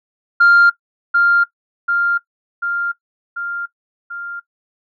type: tone with echo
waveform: sine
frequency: 1396.9 Hz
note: F6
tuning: in tune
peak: -5 dBFS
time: 0.4-0.7 s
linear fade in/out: 10 ms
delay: 740 ms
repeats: 5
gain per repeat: -4 dB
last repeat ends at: 4.4 s
effects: noise-tail reverb RT60 0.1 s tail -19 dB re dry + tanh soft clip ceiling -4 dBFS